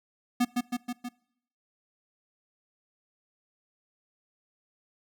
square tone with echo, 244.3 Hz, B3, 19 cents flat, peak -22 dBFS, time 0.4-0.45 s, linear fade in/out 10 ms, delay 160 ms, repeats 4, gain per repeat -3 dB, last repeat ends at 1.09 s, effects noise-tail reverb RT60 0.7 s tail -23 dB re dry

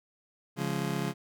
30% pulse chord, Db major, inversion none, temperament just, 138.59 / 173.24 / 207.9 Hz, Db3 / F3 / Ab3, 0 / -14 / +2 cents, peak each -31 / -31 / -33 dBFS, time 0.56-1.14 s, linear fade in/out 50 ms, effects none

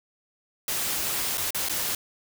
white noise with dropouts, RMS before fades -28 dBFS, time 0.68-1.95 s, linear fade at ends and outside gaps 2 ms, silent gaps 1.374-1.379 / 1.506-1.546 / 1.687-1.695 s, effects none

